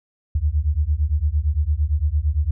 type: beating tone pair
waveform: sine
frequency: 70.7 / 79.5 Hz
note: C#2 / D#2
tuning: +35 / +38 cents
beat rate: 8.8 Hz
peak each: -20 dBFS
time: 0.35-2.51 s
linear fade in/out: 5 ms
effects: none